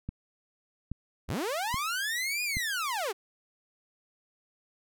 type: click train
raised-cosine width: 5 ms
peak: -22 dBFS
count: 4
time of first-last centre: 0.09-2.569 s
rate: 1.21 Hz
type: linear two-way sweep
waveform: sawtooth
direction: up then down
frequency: 40.19 to 2489 to 347.7 Hz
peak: -26 dBFS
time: 1.28-3.13 s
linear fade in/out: 20 ms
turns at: 2.43 s
effects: none